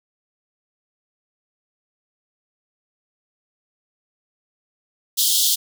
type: high-pass noise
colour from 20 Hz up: pink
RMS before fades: -18 dBFS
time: 5.17-5.56 s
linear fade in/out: 20 ms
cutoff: 3100 Hz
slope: 96 dB/octave
effects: none